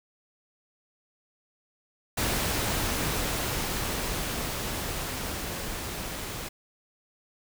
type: noise with level ramp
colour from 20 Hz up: pink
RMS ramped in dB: -27 to -36 dBFS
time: 2.17-6.49 s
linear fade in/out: 10 ms
effects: none